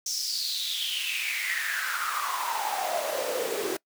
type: noise with high-pass filter sweep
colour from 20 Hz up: pink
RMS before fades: -30 dBFS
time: 0.06-3.77 s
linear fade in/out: 5 ms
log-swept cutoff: 5800 to 360 Hz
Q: 7.3
effects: noise-tail reverb RT60 0.1 s tail -23 dB re dry